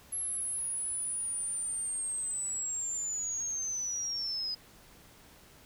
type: linear sweep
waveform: sine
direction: down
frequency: 11175 to 4978 Hz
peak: -32 dBFS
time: 0.12-4.55 s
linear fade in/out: 10 ms
effects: pink hiss -57 dBFS RMS until 5.65 s